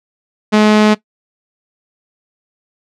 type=tone; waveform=sawtooth; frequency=212.8 Hz; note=G#3; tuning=42 cents sharp; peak=-3 dBFS; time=0.52-0.95 s; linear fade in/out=20 ms; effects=noise-tail reverb RT60 0.1 s tail -19 dB re dry + low-pass 5000 Hz 12 dB/octave